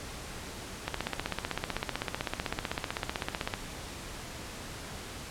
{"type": "click train", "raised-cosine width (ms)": 0.3, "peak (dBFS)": -14, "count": 43, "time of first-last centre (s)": [0.88, 3.538], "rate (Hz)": 15.8, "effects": ["pink hiss -42 dBFS RMS until 5.3 s", "low-pass 10000 Hz 12 dB/octave"]}